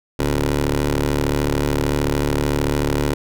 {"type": "ring-modulated tone", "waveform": "15% pulse", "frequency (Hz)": 73.42, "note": "D2", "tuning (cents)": 0, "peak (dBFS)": -8, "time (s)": [0.19, 3.14], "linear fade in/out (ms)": 5, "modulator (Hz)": 201, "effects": []}